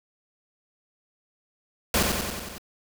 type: noise with echo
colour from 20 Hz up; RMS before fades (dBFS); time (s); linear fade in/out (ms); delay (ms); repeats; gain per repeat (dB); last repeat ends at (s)
pink; -22; 1.94-2.03; 2; 92; 6; -3; 2.582
effects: none